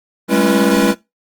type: tone cluster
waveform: square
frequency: 197.2 / 214.9 / 274.2 / 337.9 / 487.4 Hz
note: G3 / A3 / C#4 / E4 / B4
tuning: +11 / -41 / -19 / +43 / -23 cents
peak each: -18 dBFS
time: 0.28-0.95 s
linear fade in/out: 50 ms
effects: noise-tail reverb RT60 0.2 s tail -20 dB re dry + Opus 24 kbps